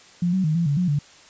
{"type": "tone with pitch steps", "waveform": "sine", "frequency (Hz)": [175.1, 188.3, 154.9, 169.5, 142.9, 179.8, 145.3], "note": ["F3", "F#3", "D#3", "E3", "D3", "F#3", "D3"], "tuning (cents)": [5, 31, -7, 49, -47, -49, -18], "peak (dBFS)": -18, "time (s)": [0.22, 0.99], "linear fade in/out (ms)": 5, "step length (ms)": 110, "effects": ["white hiss -49 dBFS RMS until 1.29 s", "resampled to 16000 Hz"]}